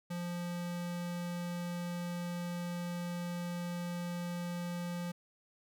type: tone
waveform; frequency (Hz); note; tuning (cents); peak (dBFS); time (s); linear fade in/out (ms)
square; 174.61; F3; 0; -37; 0.1-5.12; 10
effects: none